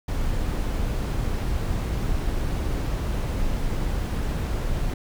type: noise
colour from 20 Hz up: brown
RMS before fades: -25 dBFS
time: 0.08-4.94 s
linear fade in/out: 5 ms
effects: none